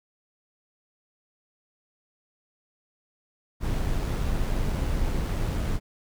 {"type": "noise with amplitude modulation", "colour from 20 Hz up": "brown", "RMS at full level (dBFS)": -25, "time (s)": [3.6, 5.8], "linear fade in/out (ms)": 50, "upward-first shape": "sine", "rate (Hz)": 93.4, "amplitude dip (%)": 25, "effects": []}